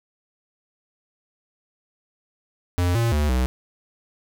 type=tone with pitch steps; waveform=square; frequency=88.6 / 116.2 / 74.5 / 63.2 Hz; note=F2 / A#2 / D2 / B1; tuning=+25 / -5 / +25 / +41 cents; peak=-19 dBFS; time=2.78-3.46 s; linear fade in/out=0 ms; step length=170 ms; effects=none